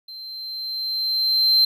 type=tone with level ramp; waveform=triangle; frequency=4119 Hz; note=C8; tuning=28 cents flat; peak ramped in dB=-34 to -11 dBFS; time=0.08-1.65 s; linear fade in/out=5 ms; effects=none